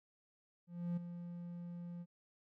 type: tone with ADSR envelope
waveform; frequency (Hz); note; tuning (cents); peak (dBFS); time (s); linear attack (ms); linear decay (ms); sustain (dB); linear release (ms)
triangle; 173.6; F3; -10; -32; 0.67-2.06; 300; 9; -10; 47
effects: none